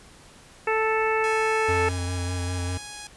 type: harmonic tone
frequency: 440 Hz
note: A4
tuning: in tune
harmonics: 1 / 2 / 3 / 4 / 5 / 6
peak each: -24 / -27 / -29 / -30 / -31 / -32 dBFS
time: 0.67-1.89 s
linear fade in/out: 5 ms
type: tone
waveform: 5% pulse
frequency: 830.6 Hz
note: G#5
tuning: in tune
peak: -25 dBFS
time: 1.24-3.07 s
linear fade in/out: 0 ms
type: tone with vibrato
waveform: square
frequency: 89.4 Hz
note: F2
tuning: 41 cents sharp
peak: -27 dBFS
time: 1.68-2.78 s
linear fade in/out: 10 ms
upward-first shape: square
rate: 5 Hz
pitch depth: 19 cents each way
effects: pink hiss -50 dBFS RMS until 3.16 s + resampled to 24000 Hz